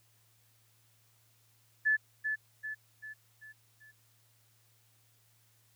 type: tone with echo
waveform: sine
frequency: 1733 Hz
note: A6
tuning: 27 cents flat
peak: -24 dBFS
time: 1.85-1.97 s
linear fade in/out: 20 ms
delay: 390 ms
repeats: 5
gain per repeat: -6 dB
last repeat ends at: 3.92 s
effects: added 112 Hz sine -69 dBFS peak until 5.75 s + white hiss -69 dBFS RMS until 5.75 s

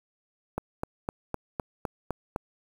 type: click train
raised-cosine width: 1 ms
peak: -15 dBFS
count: 8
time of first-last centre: 0.58-2.361 s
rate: 3.93 Hz
effects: 7-bit

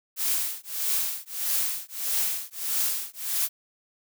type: noise with tremolo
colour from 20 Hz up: blue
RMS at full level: -24 dBFS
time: 0.16-3.49 s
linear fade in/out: 50 ms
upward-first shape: triangle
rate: 1.6 Hz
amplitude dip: 100%
effects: none

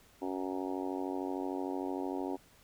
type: harmonic tone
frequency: 93.2 Hz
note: F#2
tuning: 13 cents sharp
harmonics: 3 / 4 / 5 / 6 / 7 / 8 / 9 / 10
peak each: -37 / -39 / -45 / -47 / -47 / -45 / -46 / -47 dBFS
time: 0.21-2.37 s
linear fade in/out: 20 ms
effects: pink hiss -62 dBFS RMS until 2.63 s

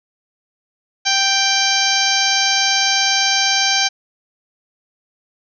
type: harmonic tone with a mistuned harmonic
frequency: 784 Hz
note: G5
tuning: in tune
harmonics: 1 / 2 / 3 / 4 / 5 / 6 / 7 / 8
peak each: -22 / -22 / -22 / -22 / -22 / -22 / -22 / -22 dBFS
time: 1.05-3.89 s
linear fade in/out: 20 ms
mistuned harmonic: 5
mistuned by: +20 cents
effects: none

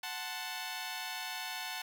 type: chord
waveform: 10% pulse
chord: F# diminished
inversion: none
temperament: equal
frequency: 740 / 880 / 1046.5 Hz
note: F#5 / A5 / C6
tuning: 0 / 0 / 0 cents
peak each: -33 / -33 / -38 dBFS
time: 0.03-1.82 s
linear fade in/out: 5 ms
effects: none

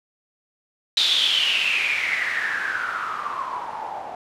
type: noise with low-pass filter sweep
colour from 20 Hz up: blue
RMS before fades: -24 dBFS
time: 0.97-4.15 s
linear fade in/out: 2 ms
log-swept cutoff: 3800 to 740 Hz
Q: 8.7
effects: none

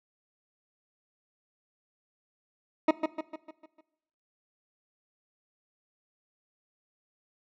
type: tone with echo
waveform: 20% pulse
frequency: 314.8 Hz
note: D#4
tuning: 20 cents sharp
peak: -13 dBFS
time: 2.88-2.91 s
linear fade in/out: 5 ms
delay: 150 ms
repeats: 6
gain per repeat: -6 dB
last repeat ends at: 3.81 s
effects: noise-tail reverb RT60 0.9 s tail -19 dB re dry + low-pass 2000 Hz 12 dB/octave

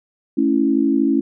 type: chord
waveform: sine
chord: A major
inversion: none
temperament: equal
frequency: 220 / 277.2 / 329.6 Hz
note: A3 / C#4 / E4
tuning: 0 / 0 / 0 cents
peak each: -21 / -16 / -19 dBFS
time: 0.37-1.21 s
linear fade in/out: 10 ms
effects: none

